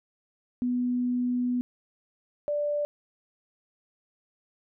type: tone pair in turn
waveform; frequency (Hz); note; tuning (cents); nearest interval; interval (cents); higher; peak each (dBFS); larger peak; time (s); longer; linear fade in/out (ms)
sine; 246.9 / 587.2; B3 / D5; 0 / 0; octave + minor third; 1500; second; -24 / -25; first; 0.62-1.61 / 2.48-2.85; first; 0
effects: none